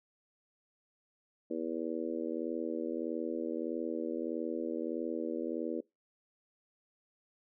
harmonic tone, 81.6 Hz, E2, 17 cents flat, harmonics 3 / 4 / 5 / 6 / 7, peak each -40 / -37 / -42 / -40 / -44 dBFS, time 1.5-5.81 s, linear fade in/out 10 ms, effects noise-tail reverb RT60 0.2 s tail -23 dB re dry

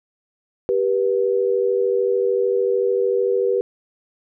sine tone pair together, 392 / 485.4 Hz, G4 / B4, 0 / -30 cents, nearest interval major third, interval 370 cents, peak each -19 / -19 dBFS, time 0.69-3.61 s, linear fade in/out 0 ms, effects none

